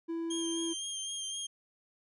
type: tone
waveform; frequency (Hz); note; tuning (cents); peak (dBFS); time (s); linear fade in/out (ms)
triangle; 331.8; E4; +11; -31; 0.08-0.74; 20
type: tone with vibrato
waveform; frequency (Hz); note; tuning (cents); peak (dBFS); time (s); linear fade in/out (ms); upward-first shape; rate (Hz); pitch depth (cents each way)
20% pulse; 3200; G7; +35; -30; 0.3-1.47; 10; sine; 3.9; 28
effects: resampled to 24000 Hz